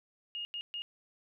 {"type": "tone bursts at uneven times", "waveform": "sine", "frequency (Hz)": 2851, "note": "F7", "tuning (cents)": 35, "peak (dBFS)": -36, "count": 3, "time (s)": [[0.35, 0.45], [0.54, 0.61], [0.74, 0.82]], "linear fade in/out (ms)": 0, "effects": []}